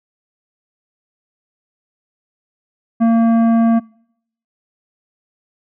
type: tone with tanh clipping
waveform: triangle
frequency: 228.9 Hz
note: A#3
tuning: 31 cents flat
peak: -11 dBFS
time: 3-3.8 s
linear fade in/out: 20 ms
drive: 15 dB
effects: noise-tail reverb RT60 0.7 s tail -25 dB re dry